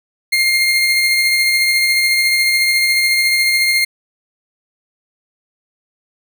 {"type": "tone with tremolo", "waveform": "30% pulse", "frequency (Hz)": 2121, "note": "C7", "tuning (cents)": 23, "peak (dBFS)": -8, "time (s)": [0.32, 3.85], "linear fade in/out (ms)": 10, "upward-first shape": "sine", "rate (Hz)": 14, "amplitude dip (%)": 25, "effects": []}